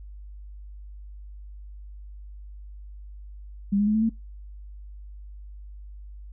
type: tone with pitch steps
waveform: sine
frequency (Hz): 200 / 206.1 / 212.4 / 218.9 / 225.5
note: G3 / G#3 / G#3 / A3 / A3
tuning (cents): +35 / -13 / +39 / -9 / +43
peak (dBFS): -19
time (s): 3.72-4.095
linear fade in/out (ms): 10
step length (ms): 75
effects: noise-tail reverb RT60 0.2 s tail -26 dB re dry + added 50 Hz sine -39 dBFS peak until 6.32 s